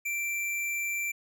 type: tone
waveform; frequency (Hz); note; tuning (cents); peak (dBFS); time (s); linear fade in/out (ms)
square; 2349; D7; 0; -30; 0.05-1.12; 10
effects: none